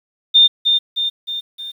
sine tone with echo, 3619 Hz, A7, 48 cents sharp, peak -6 dBFS, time 0.34-0.48 s, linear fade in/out 20 ms, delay 310 ms, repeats 4, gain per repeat -5 dB, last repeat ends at 1.72 s, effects 8-bit

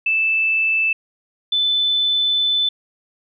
sine tone pair in turn, 2637 / 3512 Hz, E7 / A7, 0 / -4 cents, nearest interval perfect fourth, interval 496 cents, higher second, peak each -15 dBFS, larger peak neither, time 0.06-0.93 / 1.52-2.69 s, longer second, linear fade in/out 5 ms, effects none

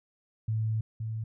sine tone pair in turn, 110.1 / 110.87 Hz, A2 / A2, +2 / +14 cents, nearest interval unison, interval 12 cents, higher second, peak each -26 / -31 dBFS, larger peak first, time 0.48-0.81 / 1-1.24 s, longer first, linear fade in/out 5 ms, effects none

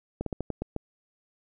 slowing click train, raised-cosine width 2 ms, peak -17 dBFS, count 7, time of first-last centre 0.21-0.763 s, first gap 53 ms, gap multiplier 1.22, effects none

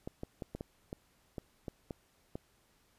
clicks, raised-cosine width 2 ms, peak -26 dBFS, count 10, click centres 0.075 / 0.234 / 0.422 / 0.55 / 0.609 / 0.929 / 1.382 / 1.682 / 1.908 / 2.355 s, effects pink hiss -70 dBFS RMS until 2.98 s + resampled to 32000 Hz

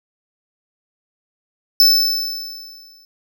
square tone with exponential decay, 5274 Hz, E8, in tune, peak -7 dBFS, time 1.8-3.05 s, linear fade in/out 1 ms, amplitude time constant 270 ms, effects none

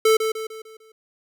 square tone with echo, 440 Hz, A4, in tune, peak -14 dBFS, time 0.05-0.17 s, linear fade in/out 5 ms, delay 150 ms, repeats 5, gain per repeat -7 dB, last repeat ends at 0.92 s, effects none

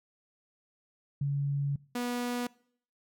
sine / sawtooth tone pair in turn, 141.3 / 243.7 Hz, C#3 / B3, +34 / -23 cents, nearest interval major sixth, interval 943 cents, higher second, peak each -27 dBFS, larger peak neither, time 1.21-1.76 / 1.95-2.47 s, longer first, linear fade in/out 5 ms, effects noise-tail reverb RT60 0.6 s tail -23 dB re dry

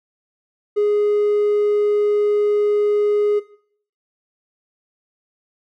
triangle tone, 415.3 Hz, G#4, in tune, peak -11 dBFS, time 0.76-3.4 s, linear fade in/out 20 ms, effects noise-tail reverb RT60 0.6 s tail -20 dB re dry + tanh soft clip ceiling -10 dBFS

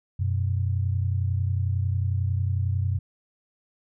sine tone pair together, 92.8 / 123.87 Hz, F#2 / B2, +6 / +6 cents, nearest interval perfect fourth, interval 500 cents, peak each -23 / -28 dBFS, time 0.19-2.99 s, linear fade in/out 10 ms, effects none

